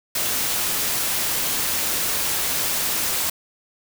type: noise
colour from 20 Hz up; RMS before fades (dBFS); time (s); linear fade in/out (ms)
white; -23; 0.15-3.3; 5
effects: none